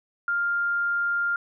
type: tone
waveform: sine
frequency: 1400 Hz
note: F6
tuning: 4 cents sharp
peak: -22 dBFS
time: 0.28-1.36 s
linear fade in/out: 2 ms
effects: none